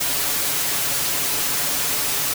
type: noise with comb filter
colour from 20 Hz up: white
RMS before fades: -22 dBFS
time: 0-2.34 s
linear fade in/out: 10 ms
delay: 7 ms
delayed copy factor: +0.65
effects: none